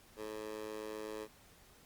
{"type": "tone with high-pass filter", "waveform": "15% pulse", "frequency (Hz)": 107.8, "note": "A2", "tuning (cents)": -35, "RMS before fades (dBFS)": -44, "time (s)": [0.16, 1.28], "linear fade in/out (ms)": 50, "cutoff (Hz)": 450, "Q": 2.5, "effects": ["pink hiss -62 dBFS RMS until 1.85 s", "Opus 48 kbps"]}